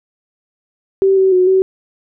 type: tone with pitch steps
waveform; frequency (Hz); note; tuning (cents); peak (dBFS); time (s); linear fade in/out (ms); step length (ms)
sine; 386.9 / 381.1 / 366.4 / 378.9; G4 / G4 / F#4 / F#4; -23 / -49 / -17 / +41; -8; 1.02-1.62; 0; 150
effects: none